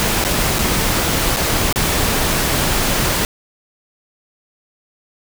pink noise with dropouts, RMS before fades -17 dBFS, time 0-3.25 s, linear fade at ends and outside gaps 0 ms, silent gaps 0.24-0.249 / 0.585-0.591 / 1.363-1.369 / 1.726-1.759 s, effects none

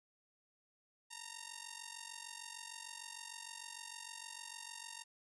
5% pulse ring-modulated tone, 924 Hz, A#5, 16 cents flat, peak -32 dBFS, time 1.1-5.04 s, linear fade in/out 20 ms, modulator 23.3 Hz, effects resampled to 24000 Hz

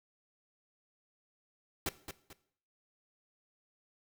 pink noise with echo, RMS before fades -34 dBFS, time 1.86-1.89 s, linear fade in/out 2 ms, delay 220 ms, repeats 2, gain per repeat -9 dB, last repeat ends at 2.33 s, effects noise-tail reverb RT60 0.6 s tail -17 dB re dry

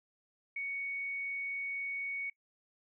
sine tone, 2229 Hz, C#7, 9 cents sharp, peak -35 dBFS, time 0.56-2.3 s, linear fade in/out 5 ms, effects noise-tail reverb RT60 0.1 s tail -21 dB re dry

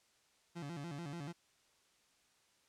30% pulse tone with vibrato, 156.2 Hz, D#3, 7 cents sharp, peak -40 dBFS, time 0.55-1.33 s, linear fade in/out 20 ms, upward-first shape square, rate 6.9 Hz, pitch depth 160 cents each way, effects white hiss -72 dBFS RMS until 2.68 s + low-pass 8000 Hz 12 dB/octave

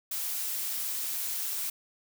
blue noise, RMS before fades -33 dBFS, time 0.11-1.7 s, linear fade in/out 5 ms, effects none

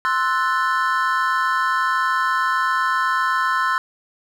triangle chord, F# half-diminished seventh, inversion second, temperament equal, 1046.5 / 1318.5 / 1480 / 1760 Hz, C6 / E6 / F#6 / A6, 0 / 0 / 0 / 0 cents, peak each -19 / -21 / -22 / -24 dBFS, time 0.05-3.78 s, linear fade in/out 0 ms, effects none

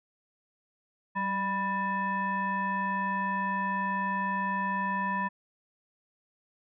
sine tone with frequency modulation, 985 Hz, B5, 5 cents flat, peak -27 dBFS, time 1.15-5.29 s, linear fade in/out 20 ms, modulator 793 Hz, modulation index 0.99, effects none

